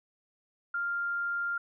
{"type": "tone", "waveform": "sine", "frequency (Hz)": 1396.9, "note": "F6", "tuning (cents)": 0, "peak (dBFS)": -29, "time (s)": [0.74, 1.58], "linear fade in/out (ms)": 5, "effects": []}